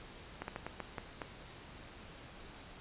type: slowing click train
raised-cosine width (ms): 0.5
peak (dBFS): -24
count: 7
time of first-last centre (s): 0.42-1.218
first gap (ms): 61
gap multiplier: 1.31
effects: pink hiss -52 dBFS RMS until 2.8 s + resampled to 8000 Hz